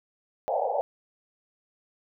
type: band-pass noise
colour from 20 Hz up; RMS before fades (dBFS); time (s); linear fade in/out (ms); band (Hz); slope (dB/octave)
white; -27; 0.48-0.81; 0; 470 to 850; 96
effects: none